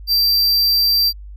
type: tone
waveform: square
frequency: 4699 Hz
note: D8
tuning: in tune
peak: -13 dBFS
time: 0.07-1.13 s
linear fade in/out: 50 ms
effects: added 50 Hz sine -32 dBFS peak until 1.36 s